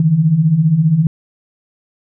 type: beating tone pair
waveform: sine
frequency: 146.83 / 161.83 Hz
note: D3 / E3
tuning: 0 / -32 cents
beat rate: 15 Hz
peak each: -16 / -10 dBFS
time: 0-1.07 s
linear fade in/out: 2 ms
effects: none